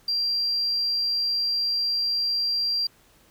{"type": "tone", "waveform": "triangle", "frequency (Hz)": 4739, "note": "D8", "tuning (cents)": 15, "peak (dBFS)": -19, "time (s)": [0.08, 2.87], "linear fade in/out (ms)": 5, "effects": ["tanh soft clip ceiling -20 dBFS", "pink hiss -58 dBFS RMS until 3.3 s"]}